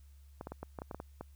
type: clicks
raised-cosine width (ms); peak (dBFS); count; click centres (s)
1; -27; 10; 0.411 / 0.471 / 0.52 / 0.63 / 0.788 / 0.819 / 0.912 / 0.946 / 1.001 / 1.21
effects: added 70 Hz sine -54 dBFS peak until 1.35 s + white hiss -72 dBFS RMS until 1.35 s